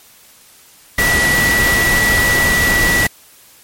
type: tone in noise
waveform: sine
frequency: 1948 Hz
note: B6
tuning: 24 cents flat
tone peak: -12 dBFS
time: 0.98-3.07 s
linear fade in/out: 5 ms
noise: pink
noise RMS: -17 dBFS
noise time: 0.98-3.07 s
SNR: +2 dB
effects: white hiss -45 dBFS RMS until 3.63 s + MP3 64 kbps